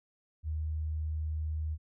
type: tone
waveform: sine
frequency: 77.78 Hz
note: D#2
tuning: in tune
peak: -31 dBFS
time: 0.43-1.78 s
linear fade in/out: 50 ms
effects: none